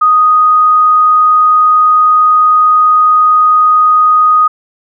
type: tone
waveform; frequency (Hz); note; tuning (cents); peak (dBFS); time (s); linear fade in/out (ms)
sine; 1244.5; D#6; 0; -4; 0.01-4.48; 10
effects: none